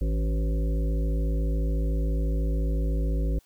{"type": "harmonic tone with a mistuned harmonic", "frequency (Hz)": 54, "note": "A1", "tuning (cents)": -32, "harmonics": [1, 3, 5, 7, 9, 10], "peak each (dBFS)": [-23, -33, -37, -40, -42, -43], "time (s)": [0.01, 3.39], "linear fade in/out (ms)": 5, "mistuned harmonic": 5, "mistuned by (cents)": 49, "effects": ["white hiss -63 dBFS RMS until 3.45 s"]}